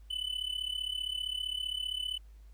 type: tone with amplitude modulation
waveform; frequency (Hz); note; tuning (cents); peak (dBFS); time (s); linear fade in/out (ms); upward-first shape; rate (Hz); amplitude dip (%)
triangle; 3002; F#7; +24; -28; 0.1-2.18; 10; sine; 35.3; 85
effects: added 52 Hz sine -50 dBFS peak until 2.53 s + pink hiss -71 dBFS RMS until 2.53 s